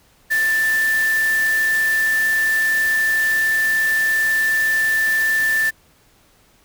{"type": "tone in noise", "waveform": "sine", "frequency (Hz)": 1769, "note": "A6", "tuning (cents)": 9, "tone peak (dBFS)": -15, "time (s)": [0.3, 5.71], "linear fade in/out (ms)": 20, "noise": "white", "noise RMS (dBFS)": -30, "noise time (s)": [0.3, 5.71], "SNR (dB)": 12, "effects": ["pink hiss -55 dBFS RMS until 6.64 s"]}